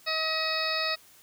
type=harmonic tone; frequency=635 Hz; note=D#5; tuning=35 cents sharp; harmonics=1 / 2 / 3 / 4 / 6 / 7 / 8; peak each=-34 / -34 / -34 / -34 / -34 / -34 / -34 dBFS; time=0.06-0.96 s; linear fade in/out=20 ms; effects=white hiss -56 dBFS RMS until 1.22 s